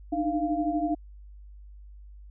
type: tone cluster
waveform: sine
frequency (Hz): 297.6 / 310 / 693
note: D4 / D#4 / F5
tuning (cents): +23 / -6 / -14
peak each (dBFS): -29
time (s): 0.12-0.95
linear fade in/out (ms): 10
effects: added 50 Hz sine -44 dBFS peak until 2.3 s